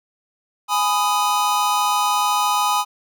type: chord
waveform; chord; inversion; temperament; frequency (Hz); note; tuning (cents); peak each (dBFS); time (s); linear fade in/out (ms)
square; G# minor; none; just; 830.6 / 996.7 / 1245.9; G#5 / B5 / D#6; 0 / +16 / +2; -22; 0.68-2.85; 50
effects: none